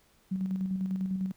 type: tone with tremolo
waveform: sine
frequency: 188.8 Hz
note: F#3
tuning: 35 cents sharp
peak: -27 dBFS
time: 0.31-1.32 s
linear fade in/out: 10 ms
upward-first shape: square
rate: 10 Hz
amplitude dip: 40%
effects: pink hiss -65 dBFS RMS until 1.36 s